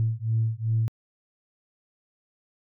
sine beating tone pair, 111 / 113.6 Hz, A2 / A#2, +16 / -44 cents, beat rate 2.6 Hz, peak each -25 dBFS, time 0-0.88 s, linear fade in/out 0 ms, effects tanh soft clip ceiling -15 dBFS

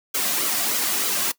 white noise with flanger, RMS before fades -23 dBFS, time 0.14-1.32 s, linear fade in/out 10 ms, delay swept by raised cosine 1.1 to 2.3 ms, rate 3.3 Hz, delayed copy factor -0.5, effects noise-tail reverb RT60 0.1 s tail -20 dB re dry + high-pass 200 Hz 12 dB/octave

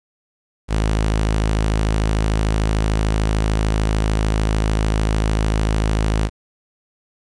sawtooth tone, 53.4 Hz, G#1, 49 cents sharp, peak -12 dBFS, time 0.68-6.3 s, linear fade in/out 50 ms, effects resampled to 22050 Hz + 8-bit

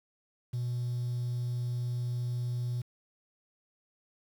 triangle tone, 121.9 Hz, B2, 22 cents flat, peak -27 dBFS, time 0.53-2.82 s, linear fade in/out 10 ms, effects tanh soft clip ceiling -26 dBFS + 9-bit

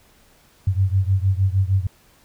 sine beating tone pair, 93.5 / 100 Hz, F#2 / G2, +19 / +35 cents, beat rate 6.5 Hz, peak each -18 / -20 dBFS, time 0.67-1.87 s, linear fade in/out 5 ms, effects pink hiss -55 dBFS RMS until 2.24 s

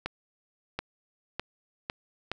accelerating click train, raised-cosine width 0.3 ms, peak -15 dBFS, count 5, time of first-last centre 0.06-2.316 s, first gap 730 ms, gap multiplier 0.83, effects none

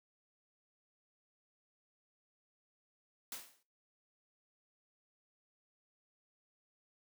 white noise with exponential decay, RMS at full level -41 dBFS, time 3.32-3.63 s, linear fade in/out 2 ms, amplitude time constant 67 ms, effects noise-tail reverb RT60 0.3 s tail -18 dB re dry + high-pass 200 Hz 12 dB/octave

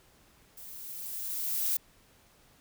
violet noise with level ramp, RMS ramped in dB -47 to -28 dBFS, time 0.57-1.77 s, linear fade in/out 5 ms, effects pink hiss -62 dBFS RMS until 2.6 s

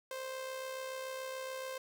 sawtooth tone with amplitude modulation, 523.3 Hz, C5, in tune, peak -34 dBFS, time 0.11-1.78 s, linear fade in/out 2 ms, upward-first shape sine, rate 67 Hz, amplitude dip 40%, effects 11-bit

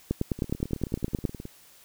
two click trains, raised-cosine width 3 ms, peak -24 / -12 dBFS, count 21 / 12, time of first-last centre 0.39-1.454 / 0.11-1.252 s, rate 18.8 / 9.63 Hz, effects white hiss -55 dBFS RMS until 1.84 s

